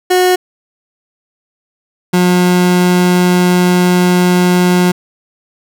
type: tone pair in turn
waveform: 30% pulse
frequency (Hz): 364.9 / 179.42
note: F#4 / F3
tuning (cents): -24 / +47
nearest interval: octave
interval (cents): 1229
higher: first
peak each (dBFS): -5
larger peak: neither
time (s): 0.1-0.36 / 2.13-4.92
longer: second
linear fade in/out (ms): 10
effects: none